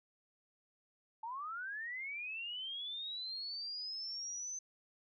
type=linear sweep; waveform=sine; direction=up; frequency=870 to 6180 Hz; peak=-40 dBFS; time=1.23-4.59 s; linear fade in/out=5 ms; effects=none